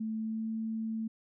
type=tone with pitch glide; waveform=sine; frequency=220 to 222.3 Hz; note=A3 to A3; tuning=0 to +18 cents; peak=-32 dBFS; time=0-1.08 s; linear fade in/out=10 ms; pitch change=+18 cents; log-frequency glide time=0.17-0.49 s; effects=none